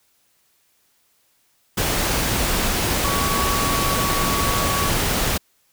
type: tone in noise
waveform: sine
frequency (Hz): 1127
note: C#6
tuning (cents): +28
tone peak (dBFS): -24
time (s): 3.04-4.9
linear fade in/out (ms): 10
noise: pink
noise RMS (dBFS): -21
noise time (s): 1.77-5.38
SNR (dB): -6
effects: white hiss -63 dBFS RMS until 5.72 s